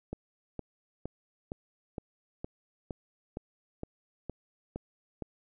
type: click train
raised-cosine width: 2 ms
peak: -23 dBFS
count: 12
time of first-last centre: 0.13-5.223 s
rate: 2.16 Hz
effects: none